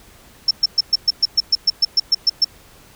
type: tone bursts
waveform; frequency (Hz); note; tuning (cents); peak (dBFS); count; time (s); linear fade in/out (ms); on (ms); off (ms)
sine; 5360; E8; +28; -10; 14; 0.48-2.446; 5; 29; 120
effects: pink hiss -47 dBFS RMS until 2.95 s